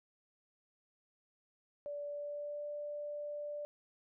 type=tone with pitch glide; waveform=sine; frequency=580 to 588.1 Hz; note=D5 to D5; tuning=-22 to +2 cents; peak=-39 dBFS; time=1.86-3.65 s; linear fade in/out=0 ms; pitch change=+24 cents; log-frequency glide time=2.05-2.65 s; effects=none